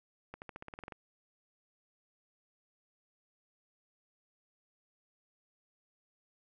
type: accelerating click train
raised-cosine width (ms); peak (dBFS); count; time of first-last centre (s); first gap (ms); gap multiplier
0.5; -29; 11; 0.34-0.922; 79; 0.93
effects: none